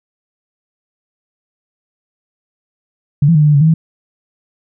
sine tone with pitch steps, 143.7 / 167.6 / 151.2 / 150.1 / 148.7 / 141.2 / 158.4 / 161.2 Hz, D3 / E3 / D#3 / D3 / D3 / C#3 / D#3 / E3, -37 / +29 / -49 / +38 / +22 / +32 / +31 / -38 cents, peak -6 dBFS, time 3.22-3.74 s, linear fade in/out 5 ms, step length 65 ms, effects none

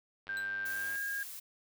click train, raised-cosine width 0.3 ms, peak -34 dBFS, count 69, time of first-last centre 0.27-0.955 s, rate 99.2 Hz
sine tone with pitch glide, 1575 to 1624 Hz, G6 to G#6, +8 to -39 cents, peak -34 dBFS, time 0.29-1.23 s, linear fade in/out 2 ms, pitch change +53 cents, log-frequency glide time 0.7-0.95 s
sawtooth tone with exponential decay, 4005 Hz, B7, 23 cents sharp, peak -40 dBFS, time 0.37-0.51 s, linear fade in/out 0 ms, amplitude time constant 29 ms
blue noise, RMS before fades -45 dBFS, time 0.65-1.4 s, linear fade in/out 10 ms
effects none

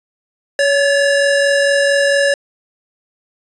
square tone pair together, 562 / 1730.4 Hz, C#5 / A6, +24 / -29 cents, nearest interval octave + perfect fifth, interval 1947 cents, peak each -13 / -17 dBFS, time 0.59-2.34 s, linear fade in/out 2 ms, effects resampled to 22050 Hz + 8-bit

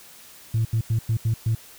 sine tone bursts at uneven times, 112.3 Hz, A2, 36 cents sharp, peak -17 dBFS, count 6, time 0.54-0.65 / 0.73-0.81 / 0.9-0.99 / 1.09-1.17 / 1.25-1.34 / 1.46-1.55 s, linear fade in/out 5 ms, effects tanh soft clip ceiling -16 dBFS + white hiss -47 dBFS RMS until 1.78 s

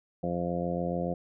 harmonic tone, 87 Hz, F2, 6 cents flat, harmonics 1 / 2 / 3 / 4 / 5 / 6 / 7 / 8, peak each -42 / -32 / -39 / -38 / -41 / -34 / -40 / -37 dBFS, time 0.23-1.14 s, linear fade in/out 5 ms, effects none

